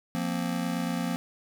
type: chord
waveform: square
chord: F suspended fourth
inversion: none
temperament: just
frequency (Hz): 174.61 / 232.8 / 261.9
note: F3 / Bb3 / C4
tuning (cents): 0 / -2 / +2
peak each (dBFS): -32 / -33 / -34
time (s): 0.15-1.16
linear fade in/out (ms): 0
effects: none